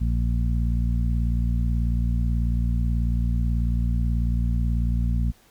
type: harmonic tone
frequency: 58.3 Hz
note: A#1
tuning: 1 cent sharp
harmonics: 1 / 2 / 3 / 4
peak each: -21 / -27 / -31 / -33 dBFS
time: 0-5.32 s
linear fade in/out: 20 ms
effects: pink hiss -57 dBFS RMS until 5.5 s